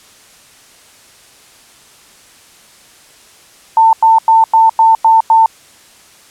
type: tone bursts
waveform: sine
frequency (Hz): 896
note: A5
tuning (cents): +31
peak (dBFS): -4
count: 7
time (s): 3.77-5.46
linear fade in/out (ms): 2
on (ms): 160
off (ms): 95
effects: white hiss -43 dBFS RMS until 6.3 s + low-pass 10000 Hz 12 dB/octave